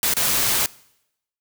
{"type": "noise with dropouts", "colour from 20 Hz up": "white", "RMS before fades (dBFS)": -20, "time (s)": [0.03, 0.66], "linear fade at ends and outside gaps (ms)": 1, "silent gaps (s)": [0.138, 0.167], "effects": ["noise-tail reverb RT60 0.8 s tail -22 dB re dry"]}